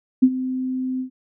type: tone with ADSR envelope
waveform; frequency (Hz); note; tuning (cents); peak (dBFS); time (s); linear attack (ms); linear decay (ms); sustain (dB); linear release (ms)
sine; 257.7; C4; -26; -7; 0.22-1.1; 13; 58; -15; 100
effects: none